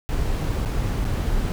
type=noise with dropouts; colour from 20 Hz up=brown; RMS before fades=-23 dBFS; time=0.09-1.52 s; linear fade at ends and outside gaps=0 ms; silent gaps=0.65-0.658 / 1.044-1.052 s; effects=none